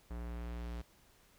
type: tone with low-pass filter sweep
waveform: square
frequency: 58.9 Hz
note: A#1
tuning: 19 cents sharp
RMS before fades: -42 dBFS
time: 0.1-0.82 s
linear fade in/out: 10 ms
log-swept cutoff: 1600 to 5600 Hz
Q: 0.75
effects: pink hiss -66 dBFS RMS until 1.38 s